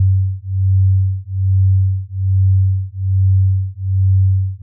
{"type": "beating tone pair", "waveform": "sine", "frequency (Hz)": [94.8, 96], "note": ["F#2", "G2"], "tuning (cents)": [43, -36], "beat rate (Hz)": 1.2, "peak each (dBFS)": -14, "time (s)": [0, 4.62], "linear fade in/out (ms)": 5, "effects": []}